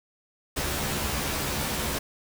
pink noise with comb filter, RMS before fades -29 dBFS, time 0.56-1.99 s, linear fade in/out 10 ms, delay 14 ms, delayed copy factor +0.9, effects none

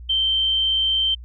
sine tone, 3121 Hz, G7, 8 cents flat, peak -17 dBFS, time 0.09-1.15 s, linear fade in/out 10 ms, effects added 60 Hz sine -35 dBFS peak until 1.24 s

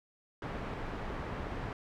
pink low-pass noise, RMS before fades -39 dBFS, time 0.42-1.73 s, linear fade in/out 2 ms, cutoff 1700 Hz, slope 12 dB/octave, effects none

